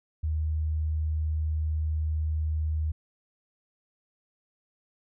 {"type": "tone", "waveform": "sine", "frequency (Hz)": 77.78, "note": "D#2", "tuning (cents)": 0, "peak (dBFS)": -25, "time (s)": [0.23, 2.92], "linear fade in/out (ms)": 10, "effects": []}